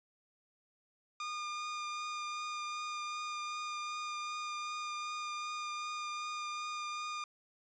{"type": "tone with vibrato", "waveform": "sawtooth", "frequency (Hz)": 1214, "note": "D#6", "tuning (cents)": -43, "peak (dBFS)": -34, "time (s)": [1.2, 7.24], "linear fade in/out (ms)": 2, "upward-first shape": "triangle", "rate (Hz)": 2.6, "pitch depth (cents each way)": 14, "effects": ["resampled to 16000 Hz"]}